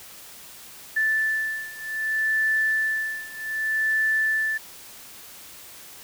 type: beating tone pair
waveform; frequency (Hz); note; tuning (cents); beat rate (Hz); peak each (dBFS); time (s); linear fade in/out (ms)
sine; 1757 / 1757.64; A6 / A6; -3 / -2; 0.64; -26 / -24; 0.96-4.58; 10
effects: white hiss -44 dBFS RMS until 6.03 s